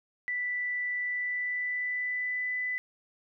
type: tone with pitch glide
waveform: sine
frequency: 1975.5 to 1997.3 Hz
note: B6 to B6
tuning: 0 to +19 cents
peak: -29 dBFS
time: 0.28-2.78 s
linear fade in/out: 0 ms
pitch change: +19 cents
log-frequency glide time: 0.99-2.55 s
effects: none